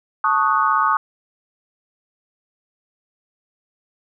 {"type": "chord", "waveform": "sine", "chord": "D# half-diminished seventh", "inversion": "second", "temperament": "equal", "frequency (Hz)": [880, 1108.7, 1244.5, 1480], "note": ["A5", "C#6", "D#6", "F#6"], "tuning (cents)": [0, 0, 0, 0], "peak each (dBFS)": [-22, -19, -18, -24], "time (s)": [0.24, 0.97], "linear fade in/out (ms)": 2, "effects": []}